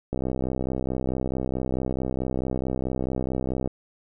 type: click train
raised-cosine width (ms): 2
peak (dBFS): -14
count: 230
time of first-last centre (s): 0.13-3.675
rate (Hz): 64.6
effects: none